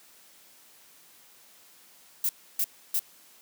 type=noise bursts; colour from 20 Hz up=violet; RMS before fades=-26 dBFS; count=3; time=2.24-2.993 s; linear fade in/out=2 ms; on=51 ms; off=300 ms; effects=white hiss -56 dBFS RMS until 3.41 s + high-pass 150 Hz 12 dB/octave